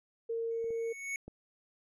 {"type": "tone", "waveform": "sine", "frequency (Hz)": 458.4, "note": "A#4", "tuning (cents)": -29, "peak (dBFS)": -32, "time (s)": [0.29, 0.93], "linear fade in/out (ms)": 10}
{"type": "tone with exponential growth", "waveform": "square", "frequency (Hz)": 2217, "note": "C#7", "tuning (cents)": 0, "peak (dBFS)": -33, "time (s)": [0.51, 1.16], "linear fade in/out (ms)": 1, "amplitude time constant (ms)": 140}
{"type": "clicks", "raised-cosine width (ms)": 2, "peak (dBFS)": [-41, -37, -32], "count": 3, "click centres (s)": [0.643, 0.706, 1.28]}
{"effects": ["low-pass 11000 Hz 12 dB/octave"]}